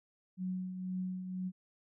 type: tone with tremolo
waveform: sine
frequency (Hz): 184.6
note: F#3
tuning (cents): -4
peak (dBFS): -33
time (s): 0.37-1.52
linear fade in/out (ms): 50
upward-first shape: triangle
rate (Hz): 2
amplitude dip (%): 55
effects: none